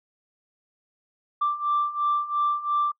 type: beating tone pair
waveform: sine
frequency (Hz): 1174.7 / 1177.6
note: D6 / D6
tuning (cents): 0 / +4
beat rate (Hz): 2.9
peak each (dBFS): -26 / -23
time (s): 1.41-2.92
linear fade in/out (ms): 10
effects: noise-tail reverb RT60 0.1 s tail -26 dB re dry + tanh soft clip ceiling -16 dBFS